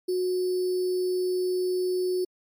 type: tone with sample-and-hold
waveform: sine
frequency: 365.8 Hz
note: F#4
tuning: 20 cents flat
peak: -23 dBFS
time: 0.08-2.25 s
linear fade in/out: 10 ms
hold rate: 4900 Hz
effects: MP3 64 kbps